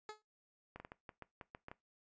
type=tone with exponential decay; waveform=15% pulse; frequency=427 Hz; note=G#4; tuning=48 cents sharp; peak=-36 dBFS; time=0.09-0.22 s; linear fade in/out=1 ms; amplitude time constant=27 ms
type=clicks; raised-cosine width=0.5 ms; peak=-33 dBFS; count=10; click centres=0.76 / 0.8 / 0.849 / 0.919 / 1.092 / 1.223 / 1.412 / 1.549 / 1.684 / 1.715 s
effects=noise-tail reverb RT60 0.2 s tail -20 dB re dry + resampled to 16000 Hz